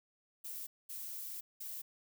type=noise bursts at uneven times; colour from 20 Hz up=violet; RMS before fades=-44 dBFS; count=3; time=0.44-0.67 / 0.89-1.41 / 1.6-1.82 s; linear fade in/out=10 ms; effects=none